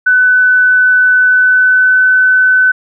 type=tone with pitch glide; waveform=sine; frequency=1501 to 1510.6 Hz; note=F#6 to F#6; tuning=+24 to +35 cents; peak=-5 dBFS; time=0.06-2.72 s; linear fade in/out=10 ms; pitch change=+11 cents; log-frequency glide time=1.22-2.02 s; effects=none